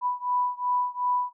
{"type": "beating tone pair", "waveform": "sine", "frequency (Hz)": [987.8, 990.5], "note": ["B5", "B5"], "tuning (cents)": [0, 5], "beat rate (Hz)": 2.7, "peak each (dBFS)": [-26, -27], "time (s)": [0.01, 1.33], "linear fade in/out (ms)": 50, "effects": []}